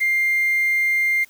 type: tone with quantisation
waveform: sine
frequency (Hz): 2100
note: C7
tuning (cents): +6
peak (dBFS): -16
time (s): 0-1.25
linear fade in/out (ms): 20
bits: 6
effects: white hiss -54 dBFS RMS until 1.29 s